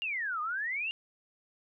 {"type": "exponential two-way sweep", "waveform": "sine", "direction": "down then up", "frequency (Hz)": [2860, 1195, 2860], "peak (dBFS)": -31, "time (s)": [0.02, 0.91], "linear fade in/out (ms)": 0, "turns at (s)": 0.41, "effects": []}